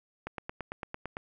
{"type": "click train", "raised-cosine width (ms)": 0.5, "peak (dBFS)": -21, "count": 9, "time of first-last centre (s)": [0.27, 1.169], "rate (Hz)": 8.9, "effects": []}